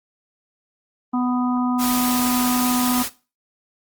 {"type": "harmonic tone", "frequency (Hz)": 248.5, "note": "B3", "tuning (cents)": 11, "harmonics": [1, 3, 4, 5], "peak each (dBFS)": [-19, -29, -30, -30], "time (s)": [1.13, 3.03], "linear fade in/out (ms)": 10}
{"type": "noise", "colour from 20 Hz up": "white", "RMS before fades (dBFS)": -25, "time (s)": [1.78, 3.1], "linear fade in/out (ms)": 50}
{"effects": ["noise-tail reverb RT60 0.3 s tail -17 dB re dry", "Opus 24 kbps"]}